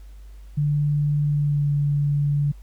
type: tone with pitch glide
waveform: sine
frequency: 146.83 to 144.39 Hz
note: D3 to D3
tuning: 0 to -29 cents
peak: -18 dBFS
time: 0.57-2.52 s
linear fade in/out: 10 ms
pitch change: -29 cents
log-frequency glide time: 1.29-1.69 s
effects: added 50 Hz sine -39 dBFS peak until 2.62 s + pink hiss -60 dBFS RMS until 2.62 s